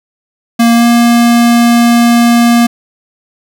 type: tone with pitch glide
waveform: square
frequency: 233.1 to 236.2 Hz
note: A#3 to A#3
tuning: 0 to +23 cents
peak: -5 dBFS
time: 0.59-2.67 s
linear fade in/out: 10 ms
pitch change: +23 cents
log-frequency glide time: 0.73-0.86 s
effects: none